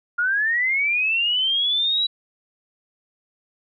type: linear sweep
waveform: sine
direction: up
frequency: 1396.9 to 3931 Hz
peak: -18 dBFS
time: 0.18-2.07 s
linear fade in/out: 10 ms
effects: none